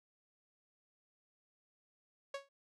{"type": "tone with exponential decay", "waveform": "sawtooth", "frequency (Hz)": 554.4, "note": "C#5", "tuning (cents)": 0, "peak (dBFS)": -33, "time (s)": [2.34, 2.49], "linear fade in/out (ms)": 5, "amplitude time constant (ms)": 31, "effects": ["low-pass 6000 Hz 12 dB/octave"]}